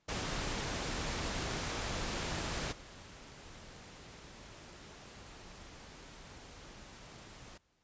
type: noise with level steps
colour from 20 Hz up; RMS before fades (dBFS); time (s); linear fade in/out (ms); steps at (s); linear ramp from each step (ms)
pink; -37 / -52; 0.08-7.58; 10; 2.71; 20
effects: pink hiss -75 dBFS RMS until 7.83 s + resampled to 16000 Hz